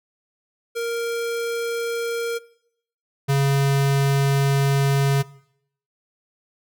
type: tone pair in turn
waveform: square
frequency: 466.2 / 138.6 Hz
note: A#4 / C#3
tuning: 0 / 0 cents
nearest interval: octave + major sixth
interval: 2100 cents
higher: first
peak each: -24 / -17 dBFS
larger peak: second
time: 0.75-2.39 / 3.28-5.23 s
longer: second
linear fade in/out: 20 ms
effects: noise-tail reverb RT60 0.7 s tail -20 dB re dry